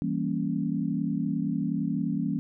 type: chord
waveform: sine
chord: E diminished seventh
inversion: none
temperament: equal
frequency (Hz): 164.81 / 196 / 233.1 / 277.2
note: E3 / G3 / Bb3 / Db4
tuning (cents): 0 / 0 / 0 / 0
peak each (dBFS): -31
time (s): 0.02-2.39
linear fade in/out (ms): 0
effects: none